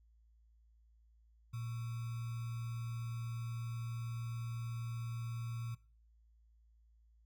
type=tone with sample-and-hold; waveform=sine; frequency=116.54 Hz; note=A#2; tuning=in tune; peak=-39 dBFS; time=1.53-5.75 s; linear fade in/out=10 ms; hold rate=1225 Hz; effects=noise-tail reverb RT60 0.4 s tail -19 dB re dry + added 56 Hz sine -64 dBFS peak until 7.25 s